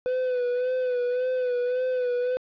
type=tone with vibrato; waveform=triangle; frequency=500 Hz; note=B4; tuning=21 cents sharp; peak=-21 dBFS; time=0.06-2.37 s; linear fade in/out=0 ms; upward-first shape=sine; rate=1.8 Hz; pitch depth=41 cents each way; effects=resampled to 11025 Hz + 9-bit